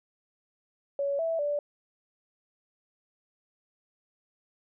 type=tone with pitch steps; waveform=sine; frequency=562 / 657 / 583 Hz; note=C#5 / E5 / D5; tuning=+24 / -6 / -13 cents; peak=-26 dBFS; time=0.99-1.59 s; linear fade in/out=2 ms; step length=200 ms; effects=none